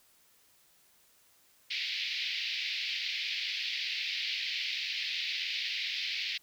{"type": "band-pass noise", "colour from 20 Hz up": "pink", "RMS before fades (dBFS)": -35, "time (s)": [1.7, 6.38], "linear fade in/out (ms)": 10, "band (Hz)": [2100, 4800], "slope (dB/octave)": 48, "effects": ["white hiss -65 dBFS RMS until 6.42 s"]}